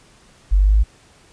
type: linear sweep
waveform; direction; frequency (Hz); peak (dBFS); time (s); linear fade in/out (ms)
sine; up; 46.37 to 54.5; -10; 0.51-0.84; 20
effects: pink hiss -51 dBFS RMS until 1.32 s + resampled to 22050 Hz